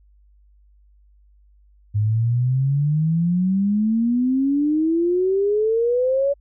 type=exponential sweep; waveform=sine; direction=up; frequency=102.8 to 570 Hz; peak=-16 dBFS; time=1.94-6.34 s; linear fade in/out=20 ms; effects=added 50 Hz sine -51 dBFS peak until 6.4 s

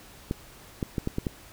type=clicks; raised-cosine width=3 ms; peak=-14 dBFS; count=6; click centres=0.311 / 0.828 / 0.982 / 1.074 / 1.184 / 1.268 s; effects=pink hiss -50 dBFS RMS until 1.52 s

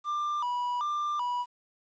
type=tone with vibrato; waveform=triangle; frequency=1078 Hz; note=C#6; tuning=49 cents flat; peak=-26 dBFS; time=0.04-1.46 s; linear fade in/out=50 ms; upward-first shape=square; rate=1.3 Hz; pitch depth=170 cents each way; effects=resampled to 16000 Hz + 10-bit

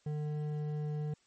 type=tone with hard clipping; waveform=triangle; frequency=150.1 Hz; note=D3; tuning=38 cents sharp; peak=-35 dBFS; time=0.06-1.14 s; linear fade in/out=5 ms; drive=12 dB; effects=white hiss -70 dBFS RMS until 1.26 s + MP3 32 kbps

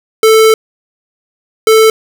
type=tone bursts at uneven times; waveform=square; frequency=440.8 Hz; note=A4; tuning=3 cents sharp; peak=-4 dBFS; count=2; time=0.23-0.54 / 1.67-1.9 s; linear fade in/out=2 ms; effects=none

